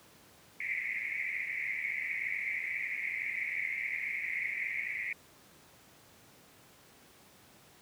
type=band-pass noise; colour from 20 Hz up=pink; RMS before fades=-36 dBFS; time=0.6-5.13 s; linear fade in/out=5 ms; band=2000 to 2300 Hz; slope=96 dB/octave; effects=pink hiss -59 dBFS RMS until 7.81 s + high-pass 100 Hz 12 dB/octave